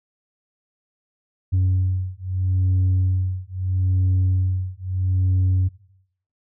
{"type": "beating tone pair", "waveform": "sine", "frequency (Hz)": [92.5, 93.27], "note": ["F#2", "F#2"], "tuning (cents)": [0, 14], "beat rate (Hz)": 0.77, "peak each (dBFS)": -19, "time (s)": [1.52, 5.69], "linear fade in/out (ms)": 20, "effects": ["noise-tail reverb RT60 0.7 s tail -19 dB re dry", "tanh soft clip ceiling -14 dBFS"]}